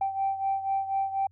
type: beating tone pair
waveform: sine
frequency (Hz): 779 / 783.1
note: G5 / G5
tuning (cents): -11 / -2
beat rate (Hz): 4.1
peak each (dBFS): -26 / -31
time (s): 0.01-1.27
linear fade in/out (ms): 5
effects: tanh soft clip ceiling -19 dBFS + added 93 Hz sine -57 dBFS peak until 1.31 s